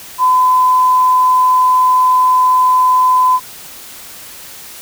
sine tone, 1013 Hz, B5, 44 cents sharp, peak -7 dBFS, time 0.18-3.4 s, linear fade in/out 50 ms, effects white hiss -33 dBFS RMS until 4.81 s

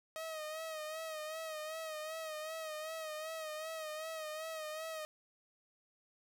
sawtooth tone with vibrato, 629 Hz, D#5, 19 cents sharp, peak -37 dBFS, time 0.16-5.05 s, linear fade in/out 0 ms, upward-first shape sine, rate 2.6 Hz, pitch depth 50 cents each way, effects none

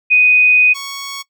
sine / 10% pulse tone pair in turn, 2492 / 1110.1 Hz, D#7 / C#6, +2 / +2 cents, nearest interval octave + major second, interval 1400 cents, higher first, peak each -7 / -16 dBFS, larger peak first, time 0.1-0.74 / 0.74-1.23 s, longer first, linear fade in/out 20 ms, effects noise-tail reverb RT60 0.1 s tail -20 dB re dry

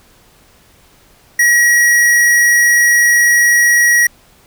square tone, 1909 Hz, A#6, 41 cents sharp, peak -8 dBFS, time 1.39-4.07 s, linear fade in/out 5 ms, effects pink hiss -48 dBFS RMS until 4.46 s

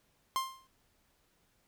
45% pulse tone with exponential decay, 1054 Hz, C6, 12 cents sharp, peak -27 dBFS, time 0.36-0.67 s, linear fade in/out 0 ms, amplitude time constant 67 ms, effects pink hiss -72 dBFS RMS until 1.67 s

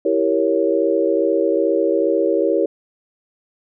sine chord, E diminished seventh, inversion none, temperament equal, 329.6 / 392 / 466.2 / 554.4 Hz, E4 / G4 / Bb4 / Db5, 0 / 0 / 0 / 0 cents, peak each -20 dBFS, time 0.05-2.66 s, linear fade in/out 5 ms, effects none

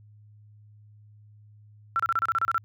sine tone bursts, 1350 Hz, E6, 41 cents sharp, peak -21 dBFS, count 10, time 1.96-2.58 s, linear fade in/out 0 ms, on 35 ms, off 30 ms, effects added 105 Hz sine -50 dBFS peak until 2.64 s

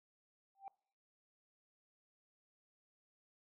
sine tone with exponential growth, 784 Hz, G5, in tune, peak -40 dBFS, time 0.55-0.68 s, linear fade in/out 1 ms, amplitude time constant 27 ms, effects noise-tail reverb RT60 0.5 s tail -25 dB re dry + tanh soft clip ceiling -41 dBFS

